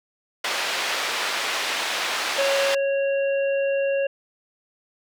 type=band-pass noise; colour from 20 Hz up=white; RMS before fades=-26 dBFS; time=0.44-2.75 s; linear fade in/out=5 ms; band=500 to 3500 Hz; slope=12 dB/octave
type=harmonic tone; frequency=552 Hz; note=C#5; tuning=7 cents flat; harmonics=1 / 3 / 5; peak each=-20 / -34 / -33 dBFS; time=2.38-4.07 s; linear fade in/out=5 ms
effects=none